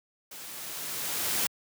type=noise with level ramp; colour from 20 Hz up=white; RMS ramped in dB=-44 to -27 dBFS; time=0.31-1.47 s; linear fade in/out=5 ms; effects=high-pass 100 Hz 12 dB/octave